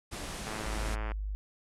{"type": "low-pass noise", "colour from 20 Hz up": "pink", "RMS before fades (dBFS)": -40, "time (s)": [0.11, 0.96], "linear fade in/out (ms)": 20, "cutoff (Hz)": 11000, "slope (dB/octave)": 48}
{"type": "click train", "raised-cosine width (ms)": 0.5, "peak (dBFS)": -24, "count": 71, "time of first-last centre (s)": [0.47, 1.118], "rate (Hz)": 108}
{"type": "tone", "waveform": "sine", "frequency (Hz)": 50.5, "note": "G#1", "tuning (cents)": -48, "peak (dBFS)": -32, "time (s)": [0.66, 1.35], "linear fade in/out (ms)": 0}
{"effects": []}